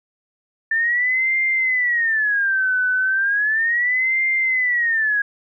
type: tone with vibrato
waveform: sine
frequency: 1776 Hz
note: A6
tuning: 16 cents sharp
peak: -16 dBFS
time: 0.71-5.22 s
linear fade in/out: 5 ms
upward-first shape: sine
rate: 0.35 Hz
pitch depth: 290 cents each way
effects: none